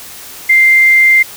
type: tone with quantisation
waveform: sine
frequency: 2093 Hz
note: C7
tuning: in tune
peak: -4 dBFS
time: 0.49-1.23 s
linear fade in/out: 10 ms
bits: 5
effects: white hiss -31 dBFS RMS until 1.36 s